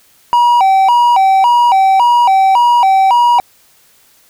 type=tone with vibrato; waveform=triangle; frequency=860 Hz; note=A5; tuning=40 cents flat; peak=-4 dBFS; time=0.33-3.4 s; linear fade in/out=0 ms; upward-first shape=square; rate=1.8 Hz; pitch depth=190 cents each way; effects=white hiss -49 dBFS RMS until 4.29 s